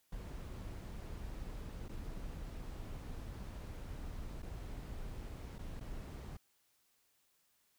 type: noise with dropouts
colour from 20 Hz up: brown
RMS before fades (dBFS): -45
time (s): 0.12-6.37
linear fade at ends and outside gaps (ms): 5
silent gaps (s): 1.883-1.891 / 4.421-4.428 / 5.584-5.589 / 5.798-5.808
effects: white hiss -75 dBFS RMS until 7.78 s